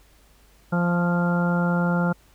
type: harmonic tone with a mistuned harmonic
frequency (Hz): 174.1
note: F3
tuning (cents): -5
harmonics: 1 / 2 / 3 / 4 / 5 / 6 / 7 / 8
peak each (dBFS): -20 / -34 / -29 / -34 / -32 / -40 / -40 / -29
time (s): 0.72-2.13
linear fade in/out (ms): 10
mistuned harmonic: 6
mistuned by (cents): +31
effects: added 50 Hz sine -55 dBFS peak until 2.34 s + pink hiss -58 dBFS RMS until 2.34 s